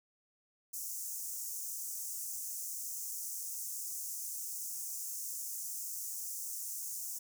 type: high-pass noise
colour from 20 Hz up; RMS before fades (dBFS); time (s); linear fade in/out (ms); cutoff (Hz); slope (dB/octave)
pink; -41; 0.73-7.19; 10; 6000; 48
effects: none